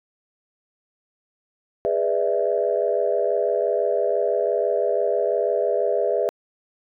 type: chord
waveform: sine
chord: E dominant seventh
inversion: first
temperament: just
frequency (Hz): 412 / 494.4 / 593.3 / 659.3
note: G#4 / B4 / D5 / E5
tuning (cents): -14 / +2 / +18 / 0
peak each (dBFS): -24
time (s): 1.85-6.29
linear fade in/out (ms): 0
effects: tanh soft clip ceiling -8 dBFS